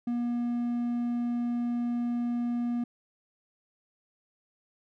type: tone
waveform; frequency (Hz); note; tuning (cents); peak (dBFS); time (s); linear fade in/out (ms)
triangle; 239.5; A#3; +47; -25; 0.07-2.84; 5
effects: none